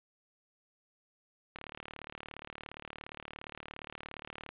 click train, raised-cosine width 0.3 ms, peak -26 dBFS, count 110, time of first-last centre 1.56-4.49 s, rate 37.2 Hz, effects resampled to 8000 Hz + 9-bit

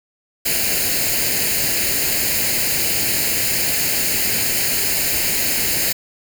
white noise with comb filter, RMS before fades -19 dBFS, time 0.45-5.93 s, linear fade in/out 10 ms, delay 0.43 ms, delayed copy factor +0.7, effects none

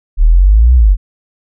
sine exponential two-way sweep, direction up then down, 36.22 to 64.3 to 42.51 Hz, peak -3 dBFS, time 0.17-0.97 s, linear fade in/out 50 ms, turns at 0.75 s, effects none

